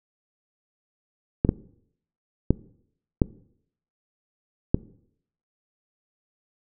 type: clicks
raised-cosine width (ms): 3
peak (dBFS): -4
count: 5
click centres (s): 1.449 / 1.491 / 2.506 / 3.218 / 4.745
effects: noise-tail reverb RT60 0.7 s tail -21 dB re dry